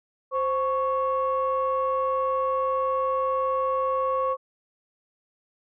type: tone pair together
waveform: sine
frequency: 523.2 / 1108.7 Hz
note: C5 / C#6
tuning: 0 / 0 cents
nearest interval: octave + minor second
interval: 1300 cents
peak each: -24 dBFS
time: 0.31-4.37 s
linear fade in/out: 50 ms
effects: tanh soft clip ceiling -16 dBFS